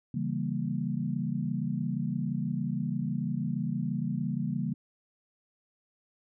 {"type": "chord", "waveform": "sine", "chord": "C# diminished seventh", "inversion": "none", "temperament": "equal", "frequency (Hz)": [138.59, 164.81, 196, 233.1], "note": ["C#3", "E3", "G3", "Bb3"], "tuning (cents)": [0, 0, 0, 0], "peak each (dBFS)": -34, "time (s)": [0.14, 4.74], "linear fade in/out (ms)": 5, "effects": []}